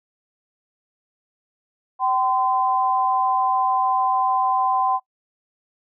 sine tone pair together, 768 / 1025.2 Hz, G5 / C6, -36 / -36 cents, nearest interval perfect fourth, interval 500 cents, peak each -20 dBFS, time 1.99-5 s, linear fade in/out 50 ms, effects noise-tail reverb RT60 0.1 s tail -22 dB re dry

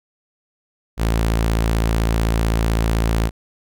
sawtooth tone, 55.8 Hz, A1, 25 cents sharp, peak -12 dBFS, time 0.97-3.31 s, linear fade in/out 50 ms, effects none

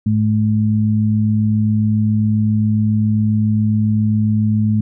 sine tone pair together, 107.35 / 214.7 Hz, A2 / A3, -42 / -42 cents, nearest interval octave, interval 1200 cents, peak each -15 / -15 dBFS, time 0.06-4.81 s, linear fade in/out 5 ms, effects none

